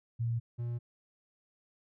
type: tone pair in turn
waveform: sine / triangle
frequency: 116.54 / 119.2 Hz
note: A#2 / A#2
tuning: 0 / +39 cents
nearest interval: unison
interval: 39 cents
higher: second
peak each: -29 / -31 dBFS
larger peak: first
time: 0.19-0.4 / 0.58-0.79 s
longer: neither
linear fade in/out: 20 ms
effects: none